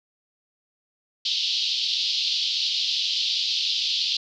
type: band-pass noise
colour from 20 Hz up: white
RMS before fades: -25 dBFS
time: 1.25-4.17 s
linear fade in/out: 5 ms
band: 3000 to 4800 Hz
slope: 48 dB/octave
effects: none